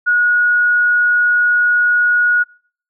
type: tone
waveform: sine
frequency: 1452 Hz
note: F#6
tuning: 33 cents flat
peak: -10 dBFS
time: 0.06-2.44 s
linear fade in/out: 20 ms
effects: noise-tail reverb RT60 0.5 s tail -25 dB re dry